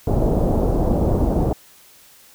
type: low-pass noise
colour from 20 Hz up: pink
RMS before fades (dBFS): -18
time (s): 0.07-1.53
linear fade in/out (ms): 2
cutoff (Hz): 700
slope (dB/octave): 24
effects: white hiss -49 dBFS RMS until 2.34 s